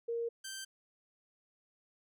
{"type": "tone pair in turn", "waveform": ["sine", "10% pulse"], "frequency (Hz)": [466.2, 1561.8], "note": ["A#4", "G6"], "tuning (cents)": [0, -7], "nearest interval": "octave + major sixth", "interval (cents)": 2093, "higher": "second", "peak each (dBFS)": [-33, -33], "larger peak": "neither", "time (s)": [[0.08, 0.29], [0.44, 0.65]], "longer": "neither", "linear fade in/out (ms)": 10, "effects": []}